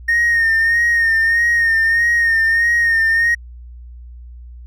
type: tone with vibrato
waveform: triangle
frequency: 1843 Hz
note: A#6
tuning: 20 cents flat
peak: -9 dBFS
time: 0.08-3.35 s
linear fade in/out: 10 ms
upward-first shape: sine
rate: 1.6 Hz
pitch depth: 39 cents each way
effects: tanh soft clip ceiling -7 dBFS + added 60 Hz sine -33 dBFS peak until 4.66 s